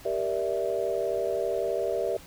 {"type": "chord", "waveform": "sine", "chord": "E half-diminished seventh", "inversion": "first", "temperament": "equal with one note detuned", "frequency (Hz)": [392, 470.5, 587.3, 659.3], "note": ["G4", "Bb4", "D5", "E5"], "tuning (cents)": [0, 16, 0, 0], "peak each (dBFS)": -31, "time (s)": [0.05, 2.17], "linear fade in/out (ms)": 5, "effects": ["pink hiss -49 dBFS RMS until 2.26 s"]}